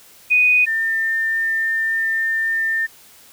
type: tone pair in turn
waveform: sine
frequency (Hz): 2486 / 1800.9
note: D#7 / A6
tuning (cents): -2 / +40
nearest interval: tritone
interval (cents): 558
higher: first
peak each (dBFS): -11 / -17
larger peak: first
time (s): 0.3-0.66 / 0.66-2.87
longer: second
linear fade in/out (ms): 20
effects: white hiss -47 dBFS RMS until 3.32 s